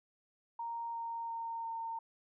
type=tone with pitch steps; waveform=sine; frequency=930 / 924.1 / 918.3 / 912.4 Hz; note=A#5 / A#5 / A#5 / A#5; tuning=-4 / -15 / -26 / -37 cents; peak=-37 dBFS; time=0.59-1.99 s; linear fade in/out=5 ms; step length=350 ms; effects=none